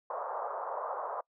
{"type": "band-pass noise", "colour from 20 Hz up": "white", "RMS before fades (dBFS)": -37, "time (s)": [0.1, 1.21], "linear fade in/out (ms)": 5, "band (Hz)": [480, 1200], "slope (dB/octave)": 48, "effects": ["noise-tail reverb RT60 0.1 s tail -26 dB re dry"]}